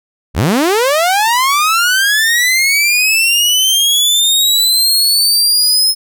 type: linear sweep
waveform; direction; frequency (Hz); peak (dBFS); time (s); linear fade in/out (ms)
sawtooth; up; 46.25 to 5190; -6; 0.34-5.95; 50
effects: none